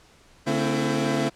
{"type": "tone cluster", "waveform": "25% pulse", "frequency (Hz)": [143.3, 223.6, 261.6, 335.9], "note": ["D3", "A3", "C4", "E4"], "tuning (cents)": [-42, 28, 0, 33], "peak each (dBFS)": -24, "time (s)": [0.46, 1.3], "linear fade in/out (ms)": 20, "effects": ["pink hiss -55 dBFS RMS until 1.35 s", "low-pass 8000 Hz 12 dB/octave"]}